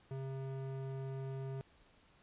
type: tone with band-pass filter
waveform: square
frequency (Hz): 134.1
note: C3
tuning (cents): +43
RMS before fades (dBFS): -42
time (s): 0.11-1.61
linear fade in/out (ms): 0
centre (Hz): 280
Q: 0.68
effects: pink hiss -67 dBFS RMS until 2.22 s + resampled to 8000 Hz